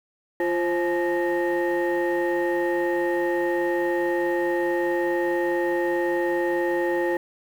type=tone cluster; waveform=sine; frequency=347.2 / 528 / 856 / 1849 Hz; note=F4 / C5 / A5 / A#6; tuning=-10 / +16 / -48 / -15 cents; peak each=-22 / -25 / -29 / -29 dBFS; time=0.4-7.17 s; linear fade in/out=2 ms; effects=tanh soft clip ceiling -16 dBFS + 8-bit